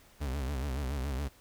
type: tone with vibrato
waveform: 40% pulse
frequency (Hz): 68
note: C#2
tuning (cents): -33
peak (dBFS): -31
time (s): 0.2-1.29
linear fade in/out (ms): 20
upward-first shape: sine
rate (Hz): 7.1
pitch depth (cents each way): 140
effects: pink hiss -60 dBFS RMS until 1.4 s